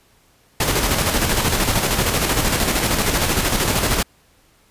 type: noise with tremolo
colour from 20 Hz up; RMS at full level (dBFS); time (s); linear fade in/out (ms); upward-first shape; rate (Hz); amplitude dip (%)
pink; -17; 0.6-4.03; 5; square; 13; 40
effects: pink hiss -56 dBFS RMS until 4.7 s + resampled to 32000 Hz